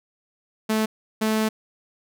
sawtooth tone bursts at uneven times, 218.1 Hz, A3, 15 cents flat, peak -16 dBFS, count 2, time 0.69-0.86 / 1.21-1.49 s, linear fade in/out 10 ms, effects none

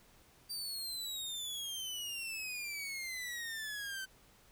sawtooth exponential sweep, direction down, 4699 to 1531 Hz, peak -36 dBFS, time 0.49-4.06 s, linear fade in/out 20 ms, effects pink hiss -64 dBFS RMS until 4.51 s

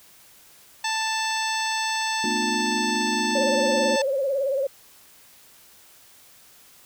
harmonic tone, 883 Hz, A5, 6 cents sharp, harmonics 1 / 2 / 3 / 4 / 5 / 6 / 7 / 9, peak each -27 / -30 / -32 / -33 / -34 / -35 / -35 / -37 dBFS, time 0.84-4.02 s, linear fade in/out 5 ms
sine chord, B half-diminished seventh, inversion third, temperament just, 222.2 / 246.9 / 296.3 / 355.6 Hz, A3 / B3 / D4 / F4, +17 / 0 / +15 / +31 cents, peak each -29 / -31 / -32 / -31 dBFS, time 2.24-3.96 s, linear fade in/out 2 ms
sine tone with vibrato, 545 Hz, C#5, 29 cents flat, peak -21 dBFS, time 3.35-4.67 s, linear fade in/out 5 ms, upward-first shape sine, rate 18 Hz, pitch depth 80 cents each way
effects white hiss -52 dBFS RMS until 6.85 s

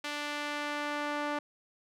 sawtooth tone with band-pass filter sweep, 293.7 Hz, D4, in tune, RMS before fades -35 dBFS, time 0.04-1.39 s, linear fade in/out 5 ms, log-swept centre 2800 to 1100 Hz, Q 0.79, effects none

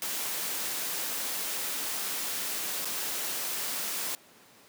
white noise with dropouts, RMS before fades -33 dBFS, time 0.02-4.15 s, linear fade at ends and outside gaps 1 ms, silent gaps 2.848-2.854 s, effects pink hiss -56 dBFS RMS until 4.68 s + high-pass 200 Hz 12 dB/octave

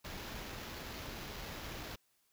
pink noise with sample-and-hold, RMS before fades -45 dBFS, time 0.04-1.96 s, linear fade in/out 10 ms, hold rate 8820 Hz, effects white hiss -75 dBFS RMS until 2.32 s

